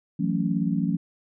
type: chord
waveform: sine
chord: F# minor seventh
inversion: third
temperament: just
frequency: 166.5 / 185 / 222 / 277.5 Hz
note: E3 / F#3 / A3 / C#4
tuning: +18 / 0 / +16 / +2 cents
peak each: -27 / -26 / -28 / -29 dBFS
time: 0.19-0.97 s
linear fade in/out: 10 ms
effects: none